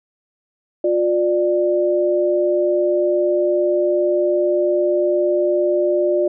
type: tone pair together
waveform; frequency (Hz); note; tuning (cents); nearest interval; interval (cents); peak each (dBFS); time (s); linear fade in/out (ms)
sine; 355.5 / 593; F4 / D5; +31 / +17; major sixth; 886; -17; 0.84-6.28; 5
effects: none